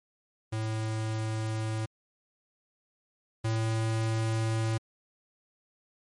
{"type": "tone pair in turn", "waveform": "square", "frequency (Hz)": [110, 111.79], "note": ["A2", "A2"], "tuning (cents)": [0, 28], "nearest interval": "unison", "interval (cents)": 28, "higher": "second", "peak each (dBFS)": [-30, -27], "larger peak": "second", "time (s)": [[0.52, 1.86], [3.44, 4.78]], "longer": "neither", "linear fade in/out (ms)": 10, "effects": ["MP3 48 kbps"]}